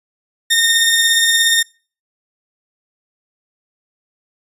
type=tone pair together; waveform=sawtooth; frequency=1835 / 3653 Hz; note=A#6 / A#7; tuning=-28 / -36 cents; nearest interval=octave; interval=1192 cents; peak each=-11 dBFS; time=0.5-1.63 s; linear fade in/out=10 ms; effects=noise-tail reverb RT60 0.4 s tail -26 dB re dry + resampled to 32000 Hz